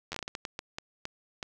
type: slowing click train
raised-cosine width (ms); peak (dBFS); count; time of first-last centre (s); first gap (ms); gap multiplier
0.2; -18; 13; 0.12-1.428; 10; 1.39
effects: none